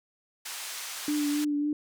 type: band-pass noise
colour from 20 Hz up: white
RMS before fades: -38 dBFS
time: 0.45-1.45 s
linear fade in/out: 10 ms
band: 870 to 9200 Hz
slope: 12 dB/octave
type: tone with vibrato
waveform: sine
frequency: 294.1 Hz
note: D4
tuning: 3 cents sharp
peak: -25 dBFS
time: 1.08-1.73 s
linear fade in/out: 2 ms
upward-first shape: triangle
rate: 3.6 Hz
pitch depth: 29 cents each way
effects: none